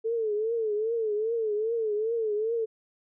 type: tone with vibrato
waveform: sine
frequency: 440 Hz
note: A4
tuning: in tune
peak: -25 dBFS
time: 0.04-2.66 s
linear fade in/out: 20 ms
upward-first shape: triangle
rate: 2.5 Hz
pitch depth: 120 cents each way
effects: none